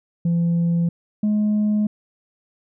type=tone pair in turn; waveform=sine; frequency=170 / 210.7 Hz; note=F3 / G#3; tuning=-46 / +25 cents; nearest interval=major third; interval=371 cents; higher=second; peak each=-14 dBFS; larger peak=neither; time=0.25-0.89 / 1.23-1.87 s; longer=neither; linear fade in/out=5 ms; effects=tanh soft clip ceiling -15 dBFS